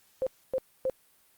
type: tone bursts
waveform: sine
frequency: 523 Hz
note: C5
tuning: 1 cent flat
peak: -25 dBFS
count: 3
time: 0.22-0.898 s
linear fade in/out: 0 ms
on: 46 ms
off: 270 ms
effects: white hiss -64 dBFS RMS until 1.37 s + Opus 48 kbps